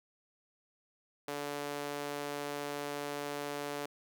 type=tone with high-pass filter; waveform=sawtooth; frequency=144.7 Hz; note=D3; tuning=25 cents flat; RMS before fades=-39 dBFS; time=1.28-3.86 s; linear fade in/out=2 ms; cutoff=430 Hz; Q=1.2; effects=none